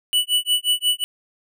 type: tone with tremolo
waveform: square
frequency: 2960 Hz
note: F#7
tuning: in tune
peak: -15 dBFS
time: 0.13-1.04 s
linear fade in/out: 0 ms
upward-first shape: sine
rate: 5.6 Hz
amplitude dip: 100%
effects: none